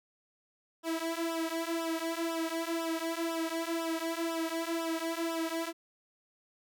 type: tone with flanger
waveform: sawtooth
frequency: 329.6 Hz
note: E4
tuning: in tune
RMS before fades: -34 dBFS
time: 0.83-5.73 s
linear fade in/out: 50 ms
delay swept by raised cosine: 0.45 to 3.85 ms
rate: 2 Hz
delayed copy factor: -0.9
effects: none